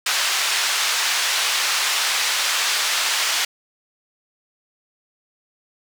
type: band-pass noise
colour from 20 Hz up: white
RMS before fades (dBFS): -21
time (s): 0.06-3.45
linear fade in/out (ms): 5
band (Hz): 1000 to 5300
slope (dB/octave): 12
effects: none